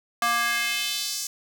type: tone with high-pass filter sweep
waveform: square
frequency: 235.4 Hz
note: A#3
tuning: 17 cents sharp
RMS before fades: -26 dBFS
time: 0.22-1.27 s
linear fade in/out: 2 ms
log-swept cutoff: 1000 to 6300 Hz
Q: 1.9
effects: none